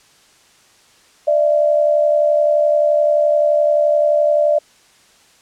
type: tone pair together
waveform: sine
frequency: 593 / 664.6 Hz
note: D5 / E5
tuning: +17 / +14 cents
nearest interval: major second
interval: 197 cents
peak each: -12 / -18 dBFS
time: 1.27-4.59 s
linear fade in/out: 10 ms
effects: white hiss -51 dBFS RMS until 5.41 s + low-pass 8000 Hz 12 dB/octave